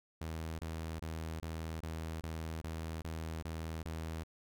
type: tone bursts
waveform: sawtooth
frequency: 80.6 Hz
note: E2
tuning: 38 cents flat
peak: -35 dBFS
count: 10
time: 0.21-4.235 s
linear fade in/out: 5 ms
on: 380 ms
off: 25 ms
effects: none